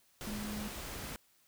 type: tone in noise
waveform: sine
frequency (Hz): 210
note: G#3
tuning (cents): +19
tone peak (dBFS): -39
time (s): 0.27-0.68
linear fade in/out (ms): 0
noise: pink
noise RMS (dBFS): -43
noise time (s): 0.21-1.16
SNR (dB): +1
effects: white hiss -69 dBFS RMS until 1.47 s